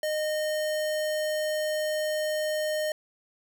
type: tone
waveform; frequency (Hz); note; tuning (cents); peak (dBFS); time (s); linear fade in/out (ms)
square; 614; D#5; -23; -27; 0.03-2.92; 2
effects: none